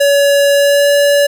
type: tone with pitch glide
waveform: square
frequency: 566 to 572.2 Hz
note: C#5 to D5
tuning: +36 to -45 cents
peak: -8 dBFS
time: 0-1.27 s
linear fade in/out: 10 ms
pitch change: +19 cents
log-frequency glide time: 0.53-0.9 s
effects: none